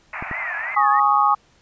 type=band-pass noise; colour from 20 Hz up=white; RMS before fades=-31 dBFS; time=0.13-0.75 s; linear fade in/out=2 ms; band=620 to 2500 Hz; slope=96 dB/octave
type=clicks; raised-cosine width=3 ms; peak=-19 dBFS; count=2; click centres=0.225 / 0.313 s
type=tone with vibrato; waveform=sine; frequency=1872 Hz; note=A#6; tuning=7 cents sharp; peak=-26 dBFS; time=0.31-1 s; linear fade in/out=5 ms; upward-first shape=triangle; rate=3 Hz; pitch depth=220 cents each way
type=chord; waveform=sine; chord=Ab suspended fourth; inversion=none; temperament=equal; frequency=830.6 / 1108.7 / 1244.5 Hz; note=Ab5 / Db6 / Eb6; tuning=0 / 0 / 0 cents; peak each=-18 dBFS; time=0.76-1.35 s; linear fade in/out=10 ms
effects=pink hiss -57 dBFS RMS until 1.61 s + resampled to 16000 Hz